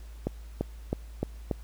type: accelerating click train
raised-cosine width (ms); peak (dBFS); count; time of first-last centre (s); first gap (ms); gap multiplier
2; -14; 5; 0.27-1.512; 340; 0.94
effects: added 55 Hz sine -41 dBFS peak until 1.63 s + pink hiss -58 dBFS RMS until 1.63 s